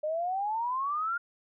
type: exponential sweep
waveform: sine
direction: up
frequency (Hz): 599 to 1426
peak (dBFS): -28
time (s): 0.03-1.18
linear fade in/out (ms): 10
effects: none